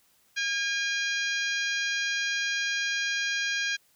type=harmonic tone; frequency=812 Hz; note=G#5; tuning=39 cents flat; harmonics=2 / 3 / 4 / 5 / 6 / 7 / 8; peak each=-29 / -33 / -35 / -37 / -39 / -40 / -41 dBFS; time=0.36-3.77 s; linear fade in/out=20 ms; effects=white hiss -65 dBFS RMS until 3.95 s